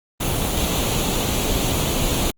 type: noise with comb filter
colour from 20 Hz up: pink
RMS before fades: -21 dBFS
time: 0.2-2.31 s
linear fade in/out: 10 ms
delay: 0.29 ms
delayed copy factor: +0.55
effects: Opus 24 kbps